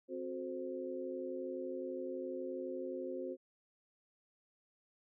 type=harmonic tone with a mistuned harmonic; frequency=87.31 Hz; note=F2; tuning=in tune; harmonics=3 / 4 / 5 / 6; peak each=-45 / -42 / -52 / -43 dBFS; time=0.08-3.37 s; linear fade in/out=50 ms; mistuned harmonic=4; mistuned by=+75 cents; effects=none